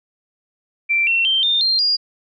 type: tone with pitch steps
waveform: sine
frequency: 2349 / 2714 / 3136 / 3623 / 4185 / 4836 Hz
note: D7 / E7 / G7 / A7 / C8 / D8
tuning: 0 / +50 / 0 / +50 / 0 / +50 cents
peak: -14 dBFS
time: 0.89-1.97 s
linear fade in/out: 20 ms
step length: 180 ms
effects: none